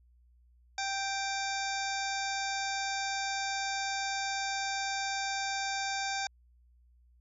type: harmonic tone with a mistuned harmonic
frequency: 784 Hz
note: G5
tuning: in tune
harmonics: 1 / 2 / 3 / 5 / 6 / 7 / 8 / 9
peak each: -35 / -38 / -40 / -42 / -43 / -43 / -44 / -45 dBFS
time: 0.78-6.27 s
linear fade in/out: 2 ms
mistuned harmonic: 5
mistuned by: -120 cents
effects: added 60 Hz sine -60 dBFS peak until 7.2 s